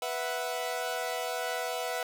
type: chord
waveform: sawtooth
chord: B suspended fourth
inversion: none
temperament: equal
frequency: 493.9 / 659.3 / 740 Hz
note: B4 / E5 / F#5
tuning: 0 / 0 / 0 cents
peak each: -32 dBFS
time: 0.02-2.03 s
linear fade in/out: 2 ms
effects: none